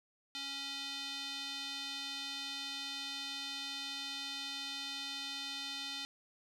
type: tone with band-pass filter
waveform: square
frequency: 277.2 Hz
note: C#4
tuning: in tune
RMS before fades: -42 dBFS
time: 0.35-6.05 s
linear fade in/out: 0 ms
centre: 3800 Hz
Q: 3
effects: 12-bit